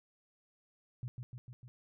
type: tone with echo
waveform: sine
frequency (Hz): 123.1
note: B2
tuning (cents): -5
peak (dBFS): -37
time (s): 1.03-1.08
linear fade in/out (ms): 0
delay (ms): 150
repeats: 4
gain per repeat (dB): -3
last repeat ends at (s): 1.68
effects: none